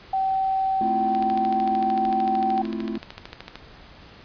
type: tone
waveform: sine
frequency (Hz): 768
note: G5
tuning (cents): -36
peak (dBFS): -20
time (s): 0.13-2.62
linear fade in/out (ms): 5
type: chord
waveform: triangle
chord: F major seventh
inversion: first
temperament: equal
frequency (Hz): 220 / 261.6 / 329.6 / 349.2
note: A3 / C4 / E4 / F4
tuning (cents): 0 / 0 / 0 / 0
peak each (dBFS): -27 / -32 / -31 / -32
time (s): 0.81-2.98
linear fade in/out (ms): 2
type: click train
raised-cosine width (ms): 0.2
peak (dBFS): -18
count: 33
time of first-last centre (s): 1.15-3.556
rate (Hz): 13.3
effects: pink hiss -47 dBFS RMS until 4.24 s + resampled to 11025 Hz